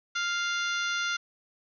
harmonic tone with a mistuned harmonic, 698.5 Hz, F5, in tune, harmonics 2 / 3 / 4 / 5 / 6 / 7 / 8 / 9, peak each -29 / -37 / -38 / -36 / -41 / -44 / -43 / -43 dBFS, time 0.15-1.17 s, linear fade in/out 10 ms, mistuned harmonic 8, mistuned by +62 cents, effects none

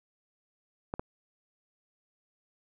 clicks, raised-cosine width 1 ms, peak -19 dBFS, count 2, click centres 0.939 / 0.995 s, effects none

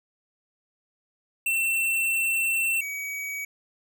square tone pair in turn, 2695 / 2266 Hz, E7 / C#7, +38 / +37 cents, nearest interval minor third, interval 301 cents, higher first, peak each -23 / -31 dBFS, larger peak first, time 1.46-2.81 / 2.81-3.45 s, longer first, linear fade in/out 5 ms, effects none

